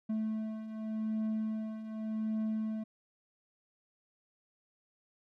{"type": "beating tone pair", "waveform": "triangle", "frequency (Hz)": [217.7, 218.56], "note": ["A3", "A3"], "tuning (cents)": [-18, -11], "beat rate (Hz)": 0.86, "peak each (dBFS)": [-38, -32], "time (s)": [0.09, 2.84], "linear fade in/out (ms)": 10, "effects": []}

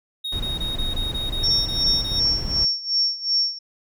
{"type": "tone bursts", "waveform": "triangle", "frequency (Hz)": 3747, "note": "A#7", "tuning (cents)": 8, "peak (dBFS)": -24, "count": 11, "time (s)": [0.24, 2.2], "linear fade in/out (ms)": 10, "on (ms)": 160, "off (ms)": 20}
{"type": "noise", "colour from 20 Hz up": "brown", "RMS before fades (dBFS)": -28, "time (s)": [0.32, 2.65], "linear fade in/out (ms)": 5}
{"type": "tone with tremolo", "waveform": "sine", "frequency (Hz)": 5480, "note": "F8", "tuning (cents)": -34, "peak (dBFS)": -16, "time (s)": [1.43, 3.59], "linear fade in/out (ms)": 10, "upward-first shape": "sine", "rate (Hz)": 2.7, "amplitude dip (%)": 85}
{"effects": []}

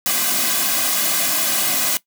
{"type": "noise with comb filter", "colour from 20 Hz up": "white", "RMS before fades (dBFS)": -19, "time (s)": [0.06, 1.97], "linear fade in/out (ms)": 0, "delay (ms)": 2.2, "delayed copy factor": -0.8, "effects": ["noise-tail reverb RT60 0.1 s tail -19 dB re dry", "high-pass 200 Hz 12 dB/octave"]}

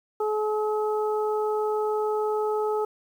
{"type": "harmonic tone", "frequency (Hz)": 426.7, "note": "G#4", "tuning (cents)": 47, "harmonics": [1, 2, 3], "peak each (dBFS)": [-24, -30, -34], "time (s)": [0.2, 2.85], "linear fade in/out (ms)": 5, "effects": ["9-bit"]}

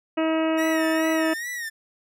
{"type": "harmonic tone", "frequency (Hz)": 320, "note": "D#4", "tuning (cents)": 49, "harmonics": [1, 2, 3, 4, 5, 6, 7, 8, 9], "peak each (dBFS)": [-22, -25, -34, -33, -39, -38, -41, -37, -39], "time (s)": [0.17, 1.34], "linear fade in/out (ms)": 10}
{"type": "tone with vibrato", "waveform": "45% pulse", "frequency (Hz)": 1864.7, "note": "A#6", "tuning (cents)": 0, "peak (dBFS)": -29, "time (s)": [0.57, 1.7], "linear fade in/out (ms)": 20, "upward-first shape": "sine", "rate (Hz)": 2.4, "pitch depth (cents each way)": 94}
{"effects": []}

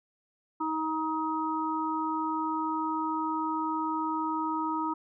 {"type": "harmonic tone", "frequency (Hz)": 315.5, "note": "D#4", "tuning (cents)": 24, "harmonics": [1, 3, 4], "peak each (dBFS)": [-32, -31, -34], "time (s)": [0.6, 4.94], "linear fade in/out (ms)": 10, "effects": []}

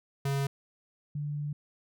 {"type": "tone pair in turn", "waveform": ["square", "sine"], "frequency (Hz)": [138.59, 146.83], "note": ["C#3", "D3"], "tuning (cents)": [0, 0], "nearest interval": "minor second", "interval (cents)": 100, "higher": "second", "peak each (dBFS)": [-28, -31], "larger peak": "first", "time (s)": [[0.25, 0.47], [1.15, 1.53]], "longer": "second", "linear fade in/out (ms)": 5, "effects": []}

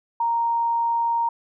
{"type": "tone", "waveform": "sine", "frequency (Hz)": 931, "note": "A#5", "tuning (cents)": -2, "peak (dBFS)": -19, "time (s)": [0.2, 1.29], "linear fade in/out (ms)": 5, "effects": []}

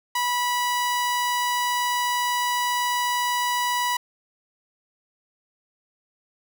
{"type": "tone", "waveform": "sawtooth", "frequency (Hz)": 979, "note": "B5", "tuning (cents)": -15, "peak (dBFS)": -18, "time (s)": [0.15, 3.97], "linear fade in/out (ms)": 5, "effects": []}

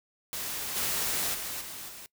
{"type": "noise with level steps", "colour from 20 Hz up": "white", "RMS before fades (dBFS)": [-35, -30, -36, -41, -45], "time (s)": [0.33, 2.06], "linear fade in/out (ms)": 0, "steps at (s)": [0.75, 1.33, 1.6, 1.88], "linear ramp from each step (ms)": 20, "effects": ["noise-tail reverb RT60 0.1 s tail -22 dB re dry"]}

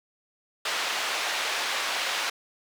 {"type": "band-pass noise", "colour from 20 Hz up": "white", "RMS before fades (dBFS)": -29, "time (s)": [0.65, 2.3], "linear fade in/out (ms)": 5, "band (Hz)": [600, 3600], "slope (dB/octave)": 12, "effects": []}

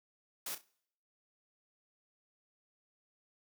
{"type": "noise with echo", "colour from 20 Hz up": "white", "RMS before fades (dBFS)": -40, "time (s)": [0.46, 0.55], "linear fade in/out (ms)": 5, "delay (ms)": 32, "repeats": 3, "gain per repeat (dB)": -11, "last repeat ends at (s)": 0.646, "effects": ["noise-tail reverb RT60 0.7 s tail -25 dB re dry", "high-pass 200 Hz 12 dB/octave"]}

